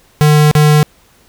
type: tone with dropouts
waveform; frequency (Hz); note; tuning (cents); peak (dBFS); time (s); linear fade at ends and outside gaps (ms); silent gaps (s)
square; 150.5; D3; +43; -6; 0.21-0.83; 0; 0.513-0.552
effects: pink hiss -49 dBFS RMS until 1.28 s